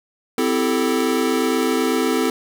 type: chord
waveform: square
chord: A minor seventh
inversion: first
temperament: equal with one note detuned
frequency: 257.6 / 329.6 / 392 / 440 Hz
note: C4 / E4 / G4 / A4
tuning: -27 / 0 / 0 / 0 cents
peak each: -22 / -24 / -26 / -23 dBFS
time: 0.38-2.3 s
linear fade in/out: 2 ms
effects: none